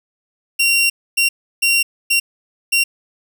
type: tone bursts at uneven times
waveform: sawtooth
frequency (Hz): 2753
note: F7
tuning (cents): -25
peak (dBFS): -9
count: 5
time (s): 0.59-0.9 / 1.17-1.29 / 1.62-1.83 / 2.1-2.2 / 2.72-2.84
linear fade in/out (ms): 10
effects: none